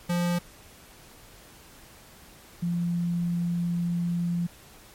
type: tone pair in turn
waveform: square / sine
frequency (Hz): 174.61 / 172.7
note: F3 / F3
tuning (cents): 0 / -19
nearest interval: unison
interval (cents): 19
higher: first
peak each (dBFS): -24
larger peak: neither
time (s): 0.09-0.39 / 2.62-4.47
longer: second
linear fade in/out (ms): 10
effects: pink hiss -51 dBFS RMS until 4.94 s + MP3 64 kbps